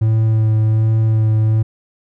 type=tone with vibrato; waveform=triangle; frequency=110 Hz; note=A2; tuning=in tune; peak=-9 dBFS; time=0.01-1.63 s; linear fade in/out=10 ms; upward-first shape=sine; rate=1.3 Hz; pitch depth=15 cents each way; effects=none